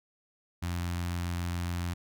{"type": "tone with notch filter", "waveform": "sawtooth", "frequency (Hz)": 87.2, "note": "F2", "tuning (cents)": -2, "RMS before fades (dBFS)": -33, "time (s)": [0.62, 1.94], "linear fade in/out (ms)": 10, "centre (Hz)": 470, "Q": 0.85, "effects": []}